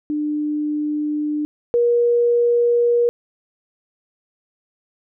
sine tone pair in turn, 299.2 / 476.6 Hz, D4 / A#4, +32 / +38 cents, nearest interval minor sixth, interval 806 cents, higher second, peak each -19 / -13 dBFS, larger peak second, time 0.1-1.45 / 1.74-3.09 s, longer neither, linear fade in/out 0 ms, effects none

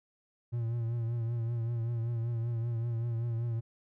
triangle tone with vibrato, 116.54 Hz, A#2, in tune, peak -28 dBFS, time 0.52-3.61 s, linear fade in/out 20 ms, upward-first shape triangle, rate 5.2 Hz, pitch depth 57 cents each way, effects none

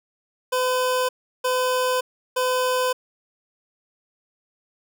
25% pulse tone bursts, 507 Hz, B4, 45 cents sharp, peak -16 dBFS, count 3, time 0.52-2.93 s, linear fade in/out 10 ms, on 570 ms, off 350 ms, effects none

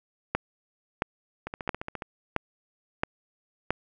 two click trains, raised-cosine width 0.5 ms, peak -19 / -9 dBFS, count 9 / 6, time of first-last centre 1.47-2.022 / 0.35-3.706 s, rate 14.5 / 1.49 Hz, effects none

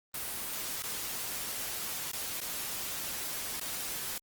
white noise with dropouts, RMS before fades -37 dBFS, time 0.14-4.18 s, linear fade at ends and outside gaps 2 ms, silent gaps 0.823-0.837 / 2.116-2.132 / 2.404-2.415 / 3.598-3.612 s, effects Opus 24 kbps

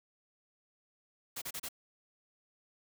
white noise bursts, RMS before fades -40 dBFS, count 4, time 1.36-1.688 s, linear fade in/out 10 ms, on 58 ms, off 32 ms, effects none

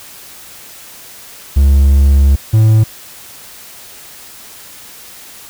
triangle tone pair in turn, 69.3 / 109.77 Hz, C#2 / A2, 0 / -4 cents, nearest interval minor sixth, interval 796 cents, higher second, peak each -3 dBFS, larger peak neither, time 1.56-2.36 / 2.53-2.84 s, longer first, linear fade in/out 10 ms, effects white hiss -35 dBFS RMS until 5.49 s

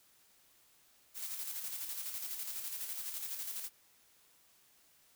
blue noise with tremolo, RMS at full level -40 dBFS, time 1.14-3.7 s, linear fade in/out 50 ms, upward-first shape square, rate 12 Hz, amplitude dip 40%, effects white hiss -67 dBFS RMS until 5.15 s

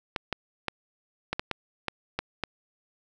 clicks, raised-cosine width 0.3 ms, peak -12 dBFS, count 9, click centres 0.162 / 0.327 / 0.683 / 1.33 / 1.395 / 1.513 / 1.883 / 2.19 / 2.437 s, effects none

